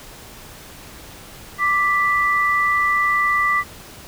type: tone pair together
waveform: sine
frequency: 1174.7 / 1975.6 Hz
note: D6 / B6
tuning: 0 / 0 cents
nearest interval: major sixth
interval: 900 cents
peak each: -18 dBFS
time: 1.58-3.64 s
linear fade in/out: 50 ms
effects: pink hiss -40 dBFS RMS until 4.07 s